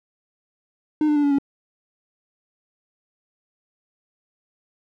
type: tone with pitch steps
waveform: triangle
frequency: 304.7 / 298.1 / 291.6 / 285.3 / 279.1 Hz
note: D#4 / D4 / D4 / C#4 / C#4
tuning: -36 / +26 / -12 / +50 / +12 cents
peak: -14 dBFS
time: 1.01-1.385 s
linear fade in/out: 2 ms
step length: 75 ms
effects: none